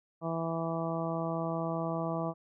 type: harmonic tone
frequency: 164.81 Hz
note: E3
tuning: in tune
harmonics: 1 / 2 / 3 / 4 / 5 / 6 / 7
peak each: -35 / -38 / -40 / -36 / -42 / -43 / -41 dBFS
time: 0.21-2.34 s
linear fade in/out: 50 ms
effects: none